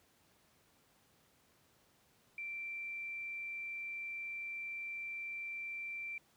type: tone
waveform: sine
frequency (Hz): 2349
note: D7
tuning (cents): 0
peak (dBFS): -40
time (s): 2.38-6.18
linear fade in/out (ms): 2
effects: pink hiss -70 dBFS RMS until 6.36 s + high-pass 80 Hz 12 dB/octave